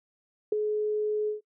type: tone with ADSR envelope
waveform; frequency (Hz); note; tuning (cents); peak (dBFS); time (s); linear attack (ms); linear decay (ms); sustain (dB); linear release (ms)
sine; 424.1; G#4; +36; -18; 0.52-1.41; 5; 7; -7; 130
effects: noise-tail reverb RT60 0.1 s tail -26 dB re dry